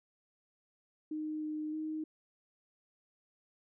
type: tone with pitch steps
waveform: sine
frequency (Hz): 308.2 / 306.5 / 311.7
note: D#4 / D#4 / D#4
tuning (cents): -16 / -26 / +3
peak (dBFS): -35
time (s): 1.11-2.04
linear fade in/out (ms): 5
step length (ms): 310
effects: none